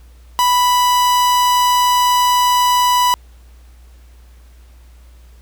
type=tone; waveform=45% pulse; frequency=987.8 Hz; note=B5; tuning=in tune; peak=-11 dBFS; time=0.39-3.14 s; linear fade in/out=0 ms; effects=added 60 Hz sine -40 dBFS peak until 5.41 s + pink hiss -54 dBFS RMS until 5.41 s